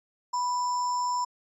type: tone with sample-and-hold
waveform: sine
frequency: 987.8 Hz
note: B5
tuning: in tune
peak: -25 dBFS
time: 0.33-1.25 s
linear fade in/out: 10 ms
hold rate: 6300 Hz
effects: resampled to 24000 Hz